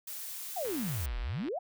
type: noise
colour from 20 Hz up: blue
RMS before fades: -41 dBFS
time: 0.07-1.06 s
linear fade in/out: 5 ms
type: exponential two-way sweep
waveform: sine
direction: down then up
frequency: 792 to 38 to 792 Hz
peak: -32 dBFS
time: 0.56-1.59 s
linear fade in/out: 10 ms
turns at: 1.19 s
type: click train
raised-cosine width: 0.3 ms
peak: -30 dBFS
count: 102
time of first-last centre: 0.65-1.485 s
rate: 121 Hz
effects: none